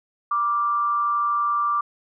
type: tone with amplitude modulation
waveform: sine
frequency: 1174.7 Hz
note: D6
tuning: in tune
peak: -17 dBFS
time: 0.31-1.81 s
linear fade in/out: 5 ms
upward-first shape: sine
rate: 212 Hz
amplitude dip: 45%
effects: none